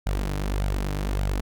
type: tone with flanger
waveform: sawtooth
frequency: 49 Hz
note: G1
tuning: in tune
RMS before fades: -26 dBFS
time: 0.06-1.41 s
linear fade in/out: 10 ms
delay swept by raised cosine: 1.3 to 6.8 ms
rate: 1.7 Hz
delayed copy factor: +0.6
effects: none